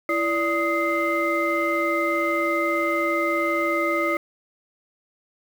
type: tone cluster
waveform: sine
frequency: 334.7 / 582 / 1253 / 2081 Hz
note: E4 / D5 / D#6 / C7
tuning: +26 / -16 / +12 / -10 cents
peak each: -25 dBFS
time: 0.09-4.17 s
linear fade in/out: 2 ms
effects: tanh soft clip ceiling -12 dBFS + 7-bit